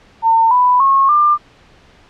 sine tone with pitch steps, 905 / 992.6 / 1088.7 / 1194.2 Hz, A5 / B5 / C#6 / D6, +48 / +8 / -32 / +29 cents, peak -8 dBFS, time 0.22-1.38 s, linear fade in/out 50 ms, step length 290 ms, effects pink hiss -47 dBFS RMS until 2.09 s + low-pass 4000 Hz 12 dB/octave

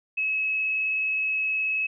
sine tone with vibrato, 2576 Hz, E7, 41 cents flat, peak -23 dBFS, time 0.17-1.87 s, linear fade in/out 10 ms, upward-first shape triangle, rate 19 Hz, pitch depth 11 cents each way, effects none

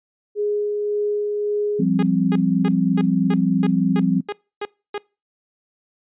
sine tone with tremolo, 415.3 Hz, G#4, in tune, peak -18 dBFS, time 0.35-1.84 s, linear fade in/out 50 ms, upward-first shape sine, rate 1.8 Hz, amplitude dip 25%
sine chord, F suspended second, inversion none, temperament equal with one note detuned, 172.91 / 196 / 261.6 Hz, F3 / G3 / C4, -17 / 0 / 0 cents, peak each -20 dBFS, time 1.79-4.21 s, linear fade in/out 10 ms
sawtooth tone bursts, 412.1 Hz, G#4, 13 cents flat, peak -20 dBFS, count 10, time 1.99-4.98 s, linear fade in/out 2 ms, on 38 ms, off 290 ms
effects noise-tail reverb RT60 0.3 s tail -24 dB re dry + resampled to 8000 Hz

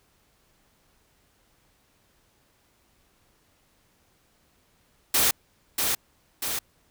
white noise with echo, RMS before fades -21 dBFS, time 5.14-5.31 s, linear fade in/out 5 ms, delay 640 ms, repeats 2, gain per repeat -4 dB, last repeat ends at 6.59 s, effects pink hiss -65 dBFS RMS until 6.9 s

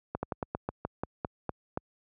slowing click train, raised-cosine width 1 ms, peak -17 dBFS, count 11, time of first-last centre 0.15-1.774 s, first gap 80 ms, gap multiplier 1.15, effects high-pass 60 Hz 12 dB/octave

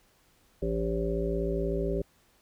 harmonic tone, 56.3 Hz, A1, 40 cents sharp, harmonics 1 / 3 / 5 / 7 / 9 / 10, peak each -32 / -34 / -38 / -31 / -38 / -36 dBFS, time 0.62-2.02 s, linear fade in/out 5 ms, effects pink hiss -65 dBFS RMS until 2.41 s

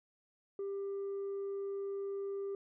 sine tone, 396 Hz, G4, 18 cents sharp, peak -34 dBFS, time 0.59-2.55 s, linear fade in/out 2 ms, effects tanh soft clip ceiling -35 dBFS

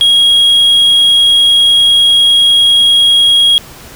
triangle tone, 3290 Hz, G#7, 17 cents flat, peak -3 dBFS, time 0.01-3.58 s, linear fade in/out 0 ms, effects pink hiss -33 dBFS RMS until 3.95 s

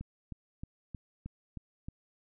click train, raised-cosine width 5 ms, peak -28 dBFS, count 7, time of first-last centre 0.01-1.885 s, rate 3.2 Hz, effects none

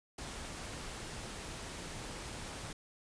pink noise, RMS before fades -44 dBFS, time 0.18-2.73 s, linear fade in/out 5 ms, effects resampled to 22050 Hz

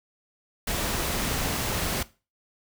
sine tone in noise, 174.61 Hz, F3, in tune, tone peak -36 dBFS, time 1.74-2 s, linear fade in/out 5 ms, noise pink, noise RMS -28 dBFS, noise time 0.67-2.03 s, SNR -11 dB, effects noise-tail reverb RT60 0.3 s tail -18 dB re dry

